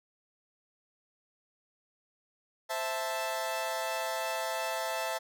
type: chord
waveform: sawtooth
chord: A minor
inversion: first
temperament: equal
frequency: 523.3 / 659.3 / 880 Hz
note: C5 / E5 / A5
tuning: 0 / 0 / 0 cents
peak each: -35 / -31 / -32 dBFS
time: 2.69-5.19 s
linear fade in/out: 20 ms
effects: none